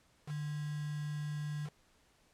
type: tone with quantisation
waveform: sine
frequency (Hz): 149.1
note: D3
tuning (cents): +27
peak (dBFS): -36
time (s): 0.26-1.7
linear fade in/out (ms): 50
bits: 8
effects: pink hiss -69 dBFS RMS until 2.33 s + low-pass 10000 Hz 12 dB/octave